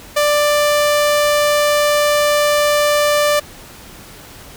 sawtooth tone, 590 Hz, D5, 8 cents sharp, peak -8 dBFS, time 0.16-3.4 s, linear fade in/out 10 ms, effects pink hiss -38 dBFS RMS until 4.56 s

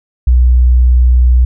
sine tone, 61.74 Hz, B1, in tune, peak -4 dBFS, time 0.27-1.45 s, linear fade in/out 5 ms, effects none

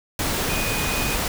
sine tone in noise, 2483 Hz, D#7, 4 cents flat, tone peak -29 dBFS, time 0.49-1.15 s, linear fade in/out 2 ms, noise pink, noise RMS -24 dBFS, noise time 0.19-1.28 s, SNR -8 dB, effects none

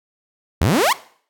sawtooth exponential sweep, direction up, 67.3 to 1174.7 Hz, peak -10 dBFS, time 0.61-0.93 s, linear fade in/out 5 ms, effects noise-tail reverb RT60 0.5 s tail -18 dB re dry

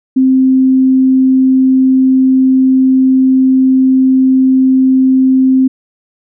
sine tone, 261.6 Hz, C4, in tune, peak -5 dBFS, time 0.16-5.68 s, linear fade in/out 10 ms, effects none

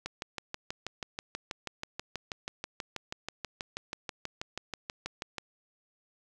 click train, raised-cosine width 0.2 ms, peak -18 dBFS, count 34, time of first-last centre 0.06-5.383 s, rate 6.2 Hz, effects none

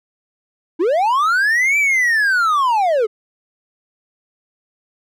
triangle linear two-way sweep, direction up then down, 297.9 to 2349 to 405.5 Hz, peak -11 dBFS, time 0.79-3.07 s, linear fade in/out 20 ms, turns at 1.78 s, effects none

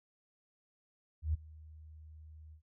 sine tone with ADSR envelope, 77.78 Hz, D#2, in tune, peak -27 dBFS, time 1.22-2.62 s, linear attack 120 ms, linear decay 15 ms, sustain -23 dB, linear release 93 ms, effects none

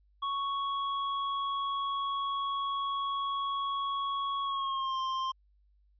square tone with pitch glide, 1110 to 1052.6 Hz, C#6 to C6, +2 to +10 cents, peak -31 dBFS, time 0.22-5.32 s, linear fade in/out 10 ms, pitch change -92 cents, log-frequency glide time 4.43-4.99 s, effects added 50 Hz sine -63 dBFS peak until 5.99 s + resampled to 11025 Hz

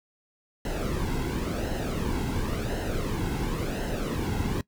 brown noise with flanger, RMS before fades -29 dBFS, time 0.65-4.61 s, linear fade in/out 2 ms, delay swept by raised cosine 0.85 to 1.71 ms, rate 0.94 Hz, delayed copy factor -0.65, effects noise-tail reverb RT60 0.1 s tail -21 dB re dry

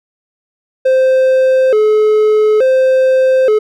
triangle tone with vibrato, 472.6 Hz, A#4, 24 cents sharp, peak -5 dBFS, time 0.85-3.59 s, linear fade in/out 10 ms, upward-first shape square, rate 0.57 Hz, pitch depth 170 cents each way, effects none

